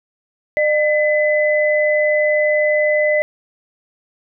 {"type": "tone pair together", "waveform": "sine", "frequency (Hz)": [604, 2012], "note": ["D5", "B6"], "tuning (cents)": [48, 32], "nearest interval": "octave + major sixth", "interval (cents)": 2084, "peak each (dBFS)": [-14, -18], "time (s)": [0.57, 3.22], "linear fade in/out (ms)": 0, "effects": []}